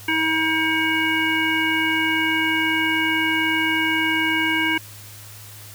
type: harmonic tone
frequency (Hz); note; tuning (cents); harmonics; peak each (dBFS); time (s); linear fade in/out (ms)
319.2; D#4; +44; 1 / 3 / 5 / 7 / 9; -24 / -27 / -24 / -22 / -27; 0.08-4.78; 5
effects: added 104 Hz sine -42 dBFS peak until 5.74 s + white hiss -42 dBFS RMS until 5.74 s